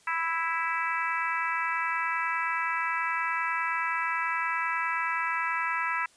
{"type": "harmonic tone", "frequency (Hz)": 329.6, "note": "E4", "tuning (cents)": 0, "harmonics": [3, 4, 5, 6, 7, 8], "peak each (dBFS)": [-32, -32, -34, -33, -37, -38], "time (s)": [0.07, 6.06], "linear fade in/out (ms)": 5, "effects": ["white hiss -60 dBFS RMS until 6.16 s", "resampled to 22050 Hz"]}